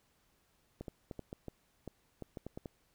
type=clicks; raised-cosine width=2 ms; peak=-29 dBFS; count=12; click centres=0.81 / 0.882 / 1.112 / 1.193 / 1.329 / 1.483 / 1.877 / 2.223 / 2.372 / 2.466 / 2.575 / 2.658 s; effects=pink hiss -73 dBFS RMS until 2.94 s